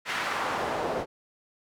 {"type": "noise with band-pass filter sweep", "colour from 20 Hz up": "pink", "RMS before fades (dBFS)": -30, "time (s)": [0.05, 1.06], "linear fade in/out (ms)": 50, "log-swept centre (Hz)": [1900, 480], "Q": 1.2, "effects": []}